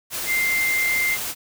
sine tone in noise, 2093 Hz, C7, in tune, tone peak -19 dBFS, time 0.26-1.18 s, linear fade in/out 50 ms, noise white, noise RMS -28 dBFS, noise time 0.1-1.35 s, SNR +6 dB, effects none

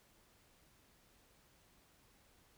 silence, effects pink hiss -69 dBFS RMS until 2.57 s

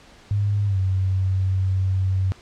sine tone with pitch glide, 102 to 94.62 Hz, G#2 to F#2, -31 to +39 cents, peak -18 dBFS, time 0.31-2.32 s, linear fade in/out 0 ms, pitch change -130 cents, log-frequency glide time 0.66-0.78 s, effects pink hiss -49 dBFS RMS until 2.41 s + low-pass 6000 Hz 12 dB/octave

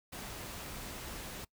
pink noise, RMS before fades -44 dBFS, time 0.12-1.45 s, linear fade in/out 10 ms, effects noise-tail reverb RT60 0.1 s tail -22 dB re dry

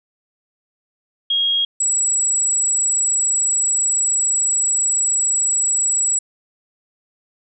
sine tone pair in turn, 3271 / 7809 Hz, G#7 / B8, -27 / -21 cents, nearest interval octave + minor third, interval 1506 cents, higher second, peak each -15 dBFS, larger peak neither, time 1.3-1.65 / 1.8-6.19 s, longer second, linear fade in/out 5 ms, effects none

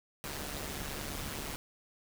pink noise with amplitude modulation, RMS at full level -37 dBFS, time 0.24-1.56 s, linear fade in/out 0 ms, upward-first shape sine, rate 144 Hz, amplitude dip 60%, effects none

